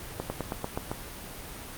slowing click train, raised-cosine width 1 ms, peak -16 dBFS, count 7, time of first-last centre 0.2-0.915 s, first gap 100 ms, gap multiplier 1.07, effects pink hiss -41 dBFS RMS until 1.77 s + Opus 32 kbps

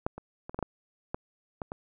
clicks, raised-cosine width 1 ms, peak -14 / -26 / -25 / -24 / -18 / -16 / -17 / -20 / -22 dBFS, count 9, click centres 0.065 / 0.18 / 0.495 / 0.545 / 0.59 / 0.627 / 1.145 / 1.618 / 1.719 s, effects none

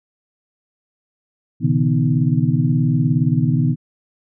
sine tone cluster, 121.9 / 139.8 / 158.9 / 246.7 / 309.6 Hz, B2 / C#3 / D#3 / B3 / D#4, -22 / +15 / +37 / -2 / -9 cents, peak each -20 / -19 / -18 / -21 / -27 dBFS, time 1.6-3.76 s, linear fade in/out 50 ms, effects none

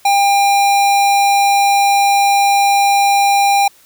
square tone, 800 Hz, G5, 35 cents sharp, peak -10 dBFS, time 0.05-3.68 s, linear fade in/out 5 ms, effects white hiss -48 dBFS RMS until 3.85 s

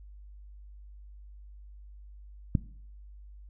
click, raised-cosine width 5 ms, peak -11 dBFS, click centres 2.552 s, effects noise-tail reverb RT60 0.6 s tail -19 dB re dry + added 50 Hz sine -46 dBFS peak until 3.49 s

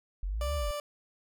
sine exponential two-way sweep, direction up then down, 43 to 77 to 43 Hz, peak -30 dBFS, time 0.23-0.71 s, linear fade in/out 0 ms, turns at 0.56 s
30% pulse tone, 587.3 Hz, D5, in tune, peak -31 dBFS, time 0.41-0.8 s, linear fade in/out 2 ms
effects none

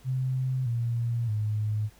sine tone with pitch steps, 129.8 / 117.66 / 106.66 Hz, C3 / A#2 / G#2, -13 / +17 / +47 cents, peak -25 dBFS, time 0.04-1.9 s, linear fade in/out 50 ms, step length 620 ms, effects added 50 Hz sine -59 dBFS peak until 1.99 s + pink hiss -58 dBFS RMS until 1.99 s

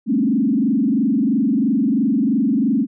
sine tone with frequency modulation, 246.9 Hz, B3, in tune, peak -14 dBFS, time 0.06-2.87 s, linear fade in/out 50 ms, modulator 23 Hz, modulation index 1.9, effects none

